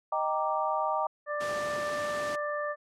sine chord, Eb major seventh, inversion none, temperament equal, 622.3 / 784 / 932.3 / 1174.7 Hz, Eb5 / G5 / Bb5 / D6, 0 / 0 / 0 / 0 cents, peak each -32 dBFS, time 0.12-1.07 s, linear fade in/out 5 ms
harmonic tone, 591 Hz, D5, 11 cents sharp, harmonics 1 / 2 / 3, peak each -32 / -35 / -37 dBFS, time 1.26-2.76 s, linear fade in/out 50 ms
pink noise, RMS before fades -39 dBFS, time 1.4-2.36 s, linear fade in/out 10 ms
effects high-pass 150 Hz 12 dB/octave + low-pass 8000 Hz 12 dB/octave

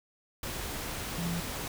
sine tone in noise, 170.5 Hz, F3, 41 cents flat, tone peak -31 dBFS, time 1.18-1.4 s, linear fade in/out 2 ms, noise pink, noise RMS -37 dBFS, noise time 0.43-1.68 s, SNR +3 dB, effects none

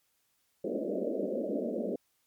white band-pass noise, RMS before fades -33 dBFS, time 0.64-1.96 s, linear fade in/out 5 ms, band 190 to 620 Hz, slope 96 dB/octave, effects white hiss -74 dBFS RMS until 2.26 s + MP3 96 kbps

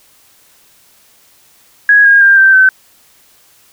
sine tone with pitch steps, 1661.2 / 1628 / 1595.4 / 1563.4 / 1532.2 Hz, G#6 / G#6 / G6 / G6 / G6, 0 / -35 / +30 / -5 / -40 cents, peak -3 dBFS, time 1.89-2.69 s, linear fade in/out 2 ms, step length 160 ms, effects white hiss -48 dBFS RMS until 3.72 s

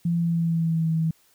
sine tone with pitch glide, 170 to 161.48 Hz, F3 to E3, -46 to -35 cents, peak -20 dBFS, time 0.05-1.11 s, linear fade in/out 5 ms, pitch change -89 cents, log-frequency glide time 0.15-0.9 s, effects white hiss -61 dBFS RMS until 1.34 s

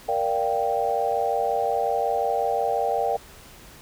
sine chord, G minor seventh, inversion first, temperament equal, 466.2 / 587.3 / 698.5 / 784 Hz, Bb4 / D5 / F5 / G5, 0 / 0 / 0 / 0 cents, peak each -27 / -28 / -27 / -25 dBFS, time 0.08-3.17 s, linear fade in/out 10 ms, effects pink hiss -47 dBFS RMS until 3.81 s

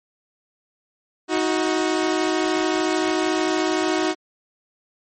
sawtooth tone pair together, 314.6 / 368 Hz, D#4 / F#4, +19 / -9 cents, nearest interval minor third, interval 272 cents, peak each -18 dBFS, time 1.28-4.15 s, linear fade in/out 50 ms, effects MP3 32 kbps

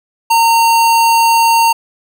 square tone, 918 Hz, A#5, 27 cents flat, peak -8 dBFS, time 0.3-1.73 s, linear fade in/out 10 ms, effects none

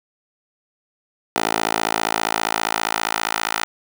10% pulse tone with high-pass filter sweep, 55 Hz, A1, in tune, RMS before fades -22 dBFS, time 1.36-3.64 s, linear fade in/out 0 ms, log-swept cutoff 550 to 1100 Hz, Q 1.1, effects none

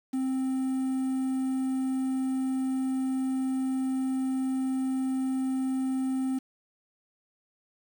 triangle tone with quantisation, 262.4 Hz, C4, 5 cents sharp, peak -24 dBFS, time 0.13-6.39 s, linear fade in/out 10 ms, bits 8, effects none

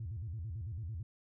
sine tone with vibrato, 95.8 Hz, G2, 39 cents flat, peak -37 dBFS, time 0-1.03 s, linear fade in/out 5 ms, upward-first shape square, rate 9 Hz, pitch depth 270 cents each way, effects tanh soft clip ceiling -34 dBFS

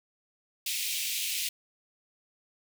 pink high-pass noise, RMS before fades -32 dBFS, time 0.66-1.49 s, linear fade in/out 5 ms, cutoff 2300 Hz, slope 48 dB/octave, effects none

